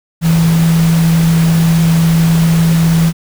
sine tone in noise, 164.81 Hz, E3, in tune, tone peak -7 dBFS, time 0.21-3.13 s, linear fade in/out 50 ms, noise pink, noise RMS -22 dBFS, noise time 0.21-3.13 s, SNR +12 dB, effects none

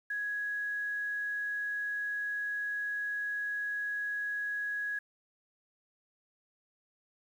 sine tone with quantisation, 1668 Hz, G#6, 7 cents sharp, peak -32 dBFS, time 0.1-4.99 s, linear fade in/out 5 ms, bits 10, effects none

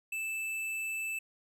triangle tone with tanh clipping, 2637 Hz, E7, in tune, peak -35 dBFS, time 0.12-1.19 s, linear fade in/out 5 ms, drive 18 dB, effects none

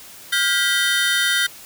square tone cluster, 1419 / 1591 / 1960 / 3106 / 3660 Hz, F6 / G6 / B6 / G7 / A#7, +27 / +25 / -14 / -17 / -32 cents, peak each -24 dBFS, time 0.32-1.47 s, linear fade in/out 10 ms, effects white hiss -41 dBFS RMS until 1.65 s

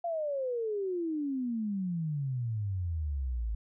sine exponential sweep, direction down, 698.5 to 52.5 Hz, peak -30 dBFS, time 0.04-3.55 s, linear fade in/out 5 ms, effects none

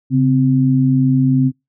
sine tone pair together, 136.81 / 259.6 Hz, C#3 / C4, -22 / -13 cents, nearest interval major seventh, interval 1109 cents, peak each -13 dBFS, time 0.1-1.52 s, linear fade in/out 50 ms, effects noise-tail reverb RT60 0.2 s tail -26 dB re dry

